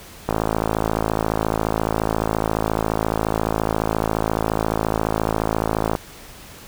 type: click train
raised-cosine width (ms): 1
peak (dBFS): -5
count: 309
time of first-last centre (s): 0.29-5.952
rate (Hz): 54.4
effects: pink hiss -41 dBFS RMS until 6.67 s